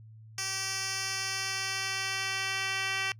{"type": "tone with band-pass filter sweep", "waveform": "10% pulse", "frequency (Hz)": 386.1, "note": "G4", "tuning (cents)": -26, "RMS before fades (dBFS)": -33, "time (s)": [0.38, 3.12], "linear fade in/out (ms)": 2, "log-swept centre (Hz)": [5800, 3200], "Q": 1.5, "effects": ["noise-tail reverb RT60 0.1 s tail -26 dB re dry", "added 110 Hz sine -48 dBFS peak until 3.19 s"]}